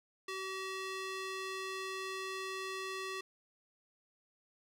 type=tone with band-pass filter; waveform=square; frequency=380.9 Hz; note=G4; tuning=50 cents flat; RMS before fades=-41 dBFS; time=0.28-3.21 s; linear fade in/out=5 ms; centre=2800 Hz; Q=0.54; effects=none